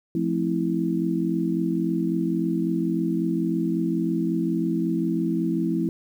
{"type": "chord", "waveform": "sine", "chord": "F major seventh", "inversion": "none", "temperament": "just", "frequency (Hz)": [174.61, 218.3, 261.9, 327.4], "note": ["F3", "A3", "C4", "E4"], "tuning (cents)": [0, -13, 2, -12], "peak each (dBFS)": [-26, -29, -29, -25], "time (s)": [0.15, 5.89], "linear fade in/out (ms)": 2, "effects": ["9-bit"]}